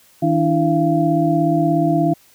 sine tone cluster, 159.3 / 293.6 / 330.4 / 685 Hz, D#3 / D4 / E4 / F5, +41 / 0 / +4 / -34 cents, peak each -19 dBFS, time 0.22-2.14 s, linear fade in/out 10 ms, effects white hiss -52 dBFS RMS until 2.34 s

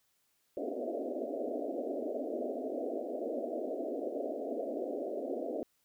white band-pass noise, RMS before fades -37 dBFS, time 0.57-5.63 s, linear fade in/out 0 ms, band 240 to 680 Hz, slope 96 dB/octave, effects white hiss -75 dBFS RMS until 5.84 s

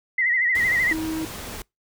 sine tone with vibrato, 1975.5 Hz, B6, in tune, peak -18 dBFS, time 0.18-0.93 s, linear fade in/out 5 ms, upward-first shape sine, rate 13 Hz, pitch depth 86 cents each way
pink noise, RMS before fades -35 dBFS, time 0.55-1.62 s, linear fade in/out 2 ms
triangle tone, 318 Hz, D#4, 38 cents sharp, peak -23 dBFS, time 0.91-1.25 s, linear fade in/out 2 ms
effects noise-tail reverb RT60 0.2 s tail -26 dB re dry

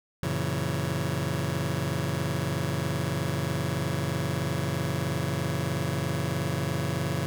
sawtooth chord, F# dominant seventh, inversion none, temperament just, 92.5 / 115.62 / 138.75 / 166.5 Hz, F#2 / A#2 / C#3 / E3, 0 / -14 / +2 / +18 cents, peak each -30 / -30 / -26 / -28 dBFS, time 0.23-7.26 s, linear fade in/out 0 ms, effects none

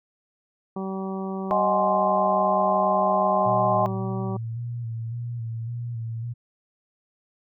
harmonic tone, 191.5 Hz, G3, 40 cents flat, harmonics 1 / 2 / 3 / 4 / 5 / 6, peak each -29 / -33 / -40 / -38 / -41 / -41 dBFS, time 0.76-4.37 s, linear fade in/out 5 ms
sine chord, Ab dominant seventh, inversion second, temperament equal, 622.3 / 740 / 830.6 / 1046.5 Hz, Eb5 / Gb5 / Ab5 / C6, 0 / 0 / 0 / 0 cents, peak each -23 / -26 / -26 / -24 dBFS, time 1.51-3.86 s, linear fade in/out 0 ms
sine tone with vibrato, 116.54 Hz, A#2, in tune, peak -28 dBFS, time 3.45-6.34 s, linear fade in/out 20 ms, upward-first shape square, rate 1.8 Hz, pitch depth 38 cents each way
effects none

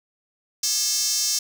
square tone with high-pass filter, 241.4 Hz, B3, 39 cents flat, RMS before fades -23 dBFS, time 0.63-1.39 s, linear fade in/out 5 ms, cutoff 5700 Hz, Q 4.1, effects none

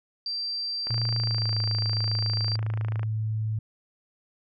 sine tone, 4700 Hz, D8, 1 cent sharp, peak -28 dBFS, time 0.26-2.56 s, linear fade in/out 2 ms
click train, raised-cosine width 0.5 ms, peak -23 dBFS, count 60, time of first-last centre 0.87-3.031 s, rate 27.3 Hz
sine tone with pitch glide, 116.2 to 109.05 Hz, A#2 to A2, -5 to -15 cents, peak -25 dBFS, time 0.9-3.59 s, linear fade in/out 5 ms, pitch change -110 cents, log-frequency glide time 1.19-1.57 s
effects none

